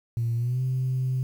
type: tone with pitch glide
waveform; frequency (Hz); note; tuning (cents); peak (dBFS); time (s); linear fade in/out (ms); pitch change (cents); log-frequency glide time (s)
sine; 116.54 to 129.31; A#2 to C3; 0 to -20; -22; 0.17-1.23; 0; +180; 0.36-0.61
effects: tanh soft clip ceiling -19 dBFS + 9-bit